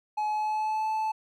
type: tone with pitch glide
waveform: triangle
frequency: 849 to 872.4 Hz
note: G#5 to A5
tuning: +38 to -15 cents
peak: -24 dBFS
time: 0.17-1.12 s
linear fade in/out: 10 ms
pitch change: +47 cents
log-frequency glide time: 0.27-0.89 s
effects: none